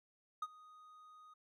triangle tone with ADSR envelope, 1244.5 Hz, D#6, in tune, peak -33 dBFS, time 0.42-1.34 s, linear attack 5 ms, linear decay 41 ms, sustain -22 dB, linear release 9 ms, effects none

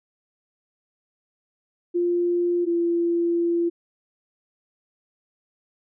sine tone pair in turn, 349.2 / 341.4 Hz, F4 / F4, 0 / -39 cents, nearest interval unison, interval 39 cents, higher first, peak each -19 dBFS, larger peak neither, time 1.94-2.66 / 2.66-3.7 s, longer second, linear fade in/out 20 ms, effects none

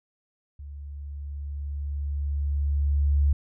sine tone with level ramp, 71.6 Hz, D2, 43 cents flat, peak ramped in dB -37 to -17 dBFS, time 0.59-3.33 s, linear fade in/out 5 ms, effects none

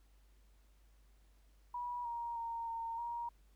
sine tone with pitch steps, 971 / 940 / 925 / 917 / 943 Hz, B5 / A#5 / A#5 / A#5 / A#5, -30 / +14 / -14 / -29 / +20 cents, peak -38 dBFS, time 1.74-3.29 s, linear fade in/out 5 ms, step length 310 ms, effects added 50 Hz sine -63 dBFS peak until 3.55 s + pink hiss -75 dBFS RMS until 3.55 s

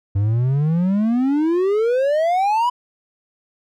triangle exponential sweep, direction up, 96.5 to 1000 Hz, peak -13 dBFS, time 0.15-2.7 s, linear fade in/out 10 ms, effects none

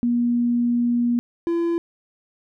sine / triangle tone pair in turn, 239.5 / 338.7 Hz, A#3 / E4, +47 / +47 cents, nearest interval tritone, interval 600 cents, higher second, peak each -17 dBFS, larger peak neither, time 0.03-1.19 / 1.47-1.78 s, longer first, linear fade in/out 0 ms, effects none

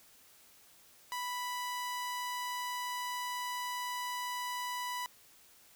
sawtooth tone, 987.8 Hz, B5, in tune, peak -32 dBFS, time 1.12-5.06 s, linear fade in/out 0 ms, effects white hiss -61 dBFS RMS until 5.75 s

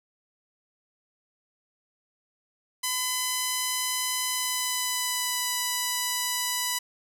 5% pulse tone with pitch glide, 1010 to 989.2 Hz, B5 to B5, +39 to +3 cents, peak -14 dBFS, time 2.83-6.79 s, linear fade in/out 10 ms, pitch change -36 cents, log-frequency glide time 4.29-5.54 s, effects none

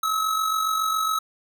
square tone with amplitude modulation, 1289 Hz, E6, 39 cents flat, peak -20 dBFS, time 0.03-1.19 s, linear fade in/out 5 ms, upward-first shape sine, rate 47.2 Hz, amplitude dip 50%, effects none

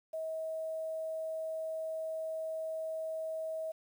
sine tone with quantisation, 640 Hz, D#5, 49 cents sharp, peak -35 dBFS, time 0.13-3.72 s, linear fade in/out 10 ms, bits 10, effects none

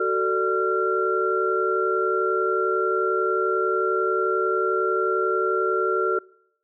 sine tone cluster, 374.9 / 446.1 / 593 / 1372 Hz, F#4 / A4 / D5 / F6, +23 / +24 / +17 / -31 cents, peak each -24 / -25 / -32 / -24 dBFS, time 0-6.19 s, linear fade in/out 5 ms, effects noise-tail reverb RT60 0.7 s tail -24 dB re dry

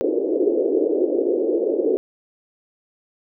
white band-pass noise, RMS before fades -20 dBFS, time 0.01-1.97 s, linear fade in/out 0 ms, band 310 to 490 Hz, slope 48 dB/octave, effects none

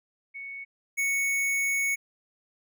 sine / square tone pair in turn, 2218 / 2218 Hz, C#7 / C#7, 0 / 0 cents, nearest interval unison, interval 0 cents, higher neither, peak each -36 / -25 dBFS, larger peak second, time 0.34-0.65 / 0.97-1.96 s, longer second, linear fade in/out 20 ms, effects none

